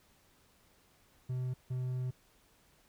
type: tone bursts at uneven times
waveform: triangle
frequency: 127.1 Hz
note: C3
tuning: 50 cents flat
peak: -31 dBFS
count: 2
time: 1.29-1.54 / 1.7-2.11 s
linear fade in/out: 10 ms
effects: pink hiss -67 dBFS RMS until 2.88 s